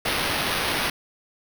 white noise with sample-and-hold, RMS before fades -25 dBFS, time 0.05-0.9 s, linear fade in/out 5 ms, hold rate 7350 Hz, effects none

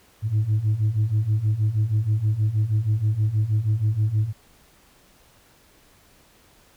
sine beating tone pair, 103.83 / 110.13 Hz, G#2 / A2, 0 / +2 cents, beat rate 6.3 Hz, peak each -22 / -19 dBFS, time 0.22-4.33 s, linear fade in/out 50 ms, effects tanh soft clip ceiling -15 dBFS + pink hiss -56 dBFS RMS until 6.76 s

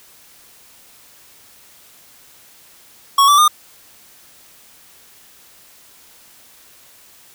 square tone with pitch steps, 1108.7 / 1161.1 / 1216 Hz, C#6 / D6 / D#6, 0 / -20 / -40 cents, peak -9 dBFS, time 3.18-3.48 s, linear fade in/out 5 ms, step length 100 ms, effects white hiss -47 dBFS RMS until 7.34 s

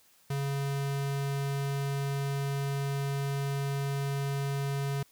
square tone, 139.3 Hz, C#3, 9 cents sharp, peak -30 dBFS, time 0.3-5.03 s, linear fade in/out 5 ms, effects white hiss -63 dBFS RMS until 5.11 s

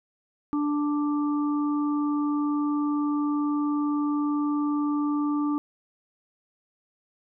harmonic tone, 293.7 Hz, D4, in tune, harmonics 1 / 3 / 4, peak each -23 / -38 / -34 dBFS, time 0.53-5.58 s, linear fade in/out 0 ms, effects none

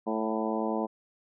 harmonic tone with a mistuned harmonic, 110.4 Hz, A2, 6 cents sharp, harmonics 2 / 3 / 4 / 5 / 6 / 7 / 8 / 9, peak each -32 / -34 / -35 / -36 / -37 / -37 / -38 / -39 dBFS, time 0.06-0.87 s, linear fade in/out 20 ms, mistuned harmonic 7, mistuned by -29 cents, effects none

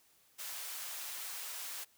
white high-pass noise, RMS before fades -43 dBFS, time 0.38-1.85 s, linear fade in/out 20 ms, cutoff 720 Hz, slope 12 dB/octave, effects white hiss -68 dBFS RMS until 1.97 s

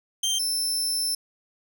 25% pulse tone pair in turn, 3155 / 5316 Hz, G7 / E8, +10 / +14 cents, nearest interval major sixth, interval 904 cents, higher second, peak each -19 dBFS, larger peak neither, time 0.23-0.39 / 0.39-1.15 s, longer second, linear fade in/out 5 ms, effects none

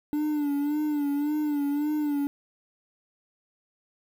triangle tone with vibrato, 293.7 Hz, D4, in tune, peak -22 dBFS, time 0.13-2.27 s, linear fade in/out 0 ms, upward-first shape sine, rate 1.8 Hz, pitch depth 58 cents each way, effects 8-bit

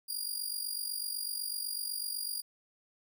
15% pulse tone with amplitude modulation, 4814 Hz, D8, 42 cents sharp, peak -25 dBFS, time 0.08-2.42 s, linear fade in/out 20 ms, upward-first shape sine, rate 48 Hz, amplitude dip 70%, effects none

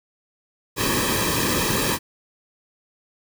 pink noise with comb filter, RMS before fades -22 dBFS, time 0.76-1.99 s, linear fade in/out 50 ms, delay 1.4 ms, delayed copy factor -0.8, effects none

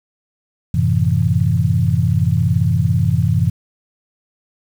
sine chord, F# half-diminished seventh, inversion none, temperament equal, 92.5 / 110 / 130.81 / 164.81 Hz, F#2 / A2 / C3 / E3, 0 / 0 / 0 / 0 cents, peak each -18 dBFS, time 0.74-3.5 s, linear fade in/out 5 ms, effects 7-bit

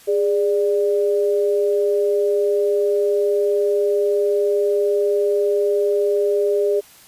sine tone pair together, 410 / 589.9 Hz, G#4 / D5, -22 / +8 cents, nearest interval tritone, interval 630 cents, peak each -16 / -22 dBFS, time 0.07-6.81 s, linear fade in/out 20 ms, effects white hiss -47 dBFS RMS until 7.07 s + resampled to 32000 Hz

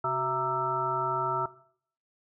harmonic tone with a mistuned harmonic, 132.6 Hz, C3, 23 cents sharp, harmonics 1 / 3 / 5 / 7 / 9 / 10, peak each -38 / -36 / -34 / -32 / -38 / -29 dBFS, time 0.04-1.46 s, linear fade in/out 5 ms, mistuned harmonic 3, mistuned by -100 cents, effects noise-tail reverb RT60 0.6 s tail -18 dB re dry

